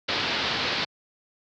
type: low-pass noise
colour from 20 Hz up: white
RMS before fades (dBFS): -27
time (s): 0.08-0.85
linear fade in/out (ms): 10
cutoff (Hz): 4700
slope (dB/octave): 48
effects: high-pass 100 Hz 12 dB/octave